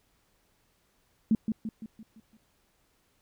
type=tone with echo; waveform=sine; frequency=220 Hz; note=A3; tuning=in tune; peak=-19 dBFS; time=1.31-1.35 s; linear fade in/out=2 ms; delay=170 ms; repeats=6; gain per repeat=-6 dB; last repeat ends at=2.37 s; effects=pink hiss -70 dBFS RMS until 3.21 s